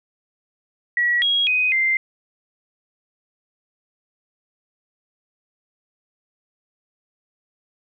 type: tone with pitch steps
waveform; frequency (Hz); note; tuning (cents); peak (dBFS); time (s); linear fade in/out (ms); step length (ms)
sine; 1926 / 3300 / 2503 / 2088; B6 / G#7 / D#7 / C7; -44 / -12 / +10 / -4; -16; 0.97-1.97; 2; 250
effects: none

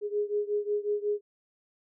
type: beating tone pair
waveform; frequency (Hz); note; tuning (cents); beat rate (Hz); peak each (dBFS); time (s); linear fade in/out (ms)
sine; 412.8 / 418.3; G#4 / G#4; -10 / +12; 5.5; -29 / -31; 0.01-1.21; 50
effects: none

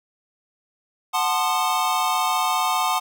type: chord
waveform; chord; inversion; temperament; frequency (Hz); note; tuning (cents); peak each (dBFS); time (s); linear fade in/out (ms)
square; F# diminished seventh; none; equal with one note detuned; 740 / 880 / 1046.5 / 1221.7; F#5 / A5 / C6 / Eb6; 0 / 0 / 0 / -32; -26; 1.13-3; 20
effects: none

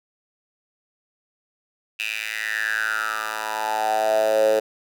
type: tone with high-pass filter sweep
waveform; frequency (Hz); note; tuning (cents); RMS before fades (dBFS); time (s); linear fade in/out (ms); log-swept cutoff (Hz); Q
10% pulse; 109; A2; -16; -23; 1.99-4.6; 10; 2600 to 490; 7.6
effects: none

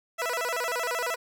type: tone with vibrato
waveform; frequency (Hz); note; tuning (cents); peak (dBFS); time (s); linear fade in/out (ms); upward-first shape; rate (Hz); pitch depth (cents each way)
15% pulse; 569; C#5; +45; -21; 0.18-1.16; 20; square; 13; 260
effects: none

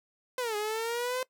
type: linear two-way sweep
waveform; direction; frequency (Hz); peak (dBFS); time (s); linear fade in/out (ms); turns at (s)
sawtooth; down then up; 517 to 413.4 to 517; -26; 0.38-1.23; 2; 0.56
effects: noise-tail reverb RT60 0.1 s tail -21 dB re dry

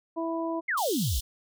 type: harmonic tone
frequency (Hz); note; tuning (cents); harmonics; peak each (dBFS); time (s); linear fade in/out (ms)
329.6; E4; 0; 1 / 2 / 3; -30 / -33 / -35; 0.16-0.61; 20
type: exponential sweep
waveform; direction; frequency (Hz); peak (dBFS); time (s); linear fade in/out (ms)
sine; down; 2244 to 49; -25; 0.68-1.2; 10
type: high-pass noise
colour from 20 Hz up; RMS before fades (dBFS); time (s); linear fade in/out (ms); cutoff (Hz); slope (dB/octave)
pink; -35; 0.77-1.21; 10; 3000; 96
effects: none

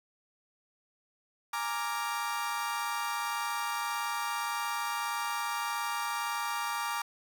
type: chord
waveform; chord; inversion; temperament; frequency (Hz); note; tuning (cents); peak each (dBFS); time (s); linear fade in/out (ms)
35% pulse; Bb dominant seventh; third; equal; 830.6 / 932.3 / 1174.7 / 1396.9; Ab5 / Bb5 / D6 / F6; 0 / 0 / 0 / 0; -38 / -34 / -34 / -38; 1.53-7.02; 5
effects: none

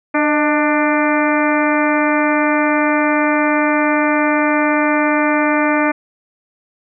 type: harmonic tone with a mistuned harmonic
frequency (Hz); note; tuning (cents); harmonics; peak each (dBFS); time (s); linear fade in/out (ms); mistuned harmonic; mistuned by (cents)
297.1; D4; +20; 1 / 2 / 3 / 4 / 5 / 6 / 7 / 8; -16 / -19 / -21 / -22 / -23 / -24 / -24 / -25; 0.14-5.92; 10; 2; +48
effects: none

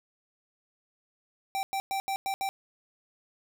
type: tone bursts at uneven times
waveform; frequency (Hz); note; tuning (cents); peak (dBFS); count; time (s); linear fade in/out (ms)
square; 780; G5; -9; -29; 6; 1.55-1.63 / 1.73-1.8 / 1.91-2 / 2.08-2.16 / 2.26-2.34 / 2.41-2.49; 0
effects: none

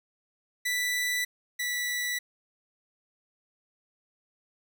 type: tone pair in turn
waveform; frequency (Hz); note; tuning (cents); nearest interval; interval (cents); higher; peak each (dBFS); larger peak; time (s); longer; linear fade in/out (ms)
sawtooth; 1975.5 / 1963; B6 / B6; 0 / -11; unison; 11; first; -23 / -25; first; 0.65-1.25 / 1.59-2.19; neither; 10
effects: none

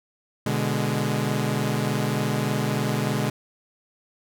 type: chord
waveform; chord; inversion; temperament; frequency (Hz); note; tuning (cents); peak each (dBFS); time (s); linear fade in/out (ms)
sawtooth; G# diminished; first; equal; 123.47 / 146.83 / 207.7; B2 / D3 / G#3; 0 / 0 / 0; -23 / -23 / -23; 0.46-3.3; 5
effects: none

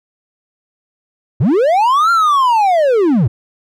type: linear two-way sweep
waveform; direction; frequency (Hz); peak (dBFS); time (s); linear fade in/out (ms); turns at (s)
triangle; up then down; 95.4 to 1396.9 to 95.4; -7; 1.4-3.28; 10; 2.11
effects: none

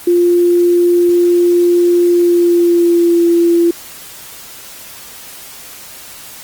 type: tone with pitch glide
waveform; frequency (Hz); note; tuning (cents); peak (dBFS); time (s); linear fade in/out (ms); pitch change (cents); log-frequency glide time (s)
sine; 349.6 to 341.2; F4 to F4; +2 to -40; -7; 0.07-3.71; 5; -42; 2.05-3.24
effects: white hiss -33 dBFS RMS until 6.43 s + Opus 24 kbps

